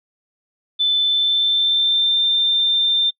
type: tone with pitch glide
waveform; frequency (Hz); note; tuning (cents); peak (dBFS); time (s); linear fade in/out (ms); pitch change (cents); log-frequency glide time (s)
sine; 3520 to 3586; A7 to A7; 0 to +32; -14; 0.79-3.11; 20; +32; 0.98-2.2
effects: noise-tail reverb RT60 0.1 s tail -25 dB re dry